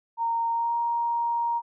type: tone with pitch glide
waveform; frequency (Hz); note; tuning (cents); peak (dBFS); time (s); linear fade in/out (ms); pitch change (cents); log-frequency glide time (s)
sine; 924 to 938; A#5 to A#5; -16 to +11; -23; 0.17-1.62; 50; +27; 0.5-0.75
effects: none